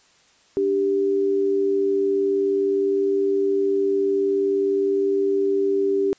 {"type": "tone pair together", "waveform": "sine", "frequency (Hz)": [293.7, 393.2], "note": ["D4", "G4"], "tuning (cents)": [0, 5], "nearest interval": "perfect fourth", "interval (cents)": 505, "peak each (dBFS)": [-27, -18], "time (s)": [0.57, 6.13], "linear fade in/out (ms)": 0, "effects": ["white hiss -57 dBFS RMS until 6.18 s", "resampled to 16000 Hz"]}